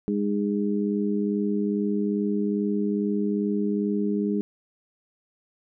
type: harmonic tone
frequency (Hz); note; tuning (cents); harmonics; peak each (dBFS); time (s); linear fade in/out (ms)
102.4; G#2; -24; 2 / 3 / 4; -24 / -29 / -29; 0.08-4.41; 0
effects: none